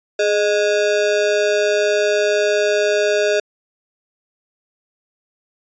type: ring-modulated tone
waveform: square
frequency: 517 Hz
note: C5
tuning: 21 cents flat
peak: -12 dBFS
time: 0.19-3.4 s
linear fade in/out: 5 ms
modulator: 99.1 Hz
effects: resampled to 16000 Hz